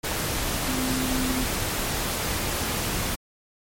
sine tone in noise, 257.3 Hz, C4, 29 cents flat, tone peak -26 dBFS, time 0.67-1.45 s, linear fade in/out 20 ms, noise pink, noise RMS -27 dBFS, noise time 0.03-3.16 s, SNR -2 dB, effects MP3 64 kbps

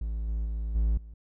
triangle tone with level steps, 54.9 Hz, A1, 3 cents flat, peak -27 / -25 / -27 / -20 / -40 dBFS, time 0.01-1.14 s, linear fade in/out 5 ms, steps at 0.28 / 0.45 / 0.75 / 0.97 s, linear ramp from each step 5 ms, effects none

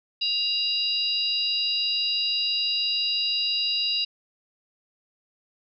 sine tone cluster, 2805 / 3908 / 4854 Hz, F7 / B7 / D#8, +7 / -19 / -44 cents, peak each -27 dBFS, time 0.21-4.05 s, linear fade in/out 10 ms, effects none

